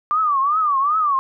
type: tone with vibrato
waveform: sine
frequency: 1174.7 Hz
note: D6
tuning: in tune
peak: -15 dBFS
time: 0.11-1.19 s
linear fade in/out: 0 ms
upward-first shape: triangle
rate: 2.6 Hz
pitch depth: 190 cents each way
effects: none